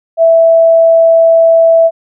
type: tone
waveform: sine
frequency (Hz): 659.3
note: E5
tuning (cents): 0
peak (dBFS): -3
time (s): 0.17-1.91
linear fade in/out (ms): 50
effects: none